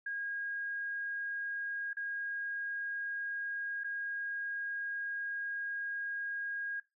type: tone with dropouts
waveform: sine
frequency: 1632 Hz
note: G#6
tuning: 31 cents flat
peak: -35 dBFS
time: 0.06-6.8 s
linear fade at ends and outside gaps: 5 ms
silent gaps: 1.932-1.968 / 3.836-3.843 s
effects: noise-tail reverb RT60 0.2 s tail -18 dB re dry